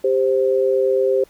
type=tone pair together; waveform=sine; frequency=394.5 / 523.3 Hz; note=G4 / C5; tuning=+11 / 0 cents; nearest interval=perfect fourth; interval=489 cents; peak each=-17 dBFS; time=0.04-1.24 s; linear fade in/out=5 ms; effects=pink hiss -53 dBFS RMS until 1.29 s